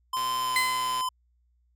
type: tone with pitch glide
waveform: square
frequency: 1032 to 1020.1 Hz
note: C6 to C6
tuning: -24 to -44 cents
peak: -27 dBFS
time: 0.13-1.09 s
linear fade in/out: 5 ms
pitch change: -20 cents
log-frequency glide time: 0.37-0.54 s
type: click train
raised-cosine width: 0.2 ms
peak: -22 dBFS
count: 105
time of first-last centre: 0.17-1.009 s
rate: 124 Hz
type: tone with exponential decay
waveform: 35% pulse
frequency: 2046 Hz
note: C7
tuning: 39 cents flat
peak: -19 dBFS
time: 0.56-1.07 s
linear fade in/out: 1 ms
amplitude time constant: 110 ms
effects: added 60 Hz sine -64 dBFS peak until 1.75 s